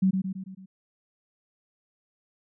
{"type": "tone with echo", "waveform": "sine", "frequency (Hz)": 189.5, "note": "F#3", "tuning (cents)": 42, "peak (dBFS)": -18, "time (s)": [0.02, 0.11], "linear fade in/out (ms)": 10, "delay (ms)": 110, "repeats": 5, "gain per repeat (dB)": -5, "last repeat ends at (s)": 0.66, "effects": []}